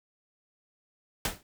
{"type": "noise with exponential decay", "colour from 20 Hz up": "pink", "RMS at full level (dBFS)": -25, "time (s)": [1.25, 1.43], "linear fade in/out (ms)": 2, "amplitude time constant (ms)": 37, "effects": []}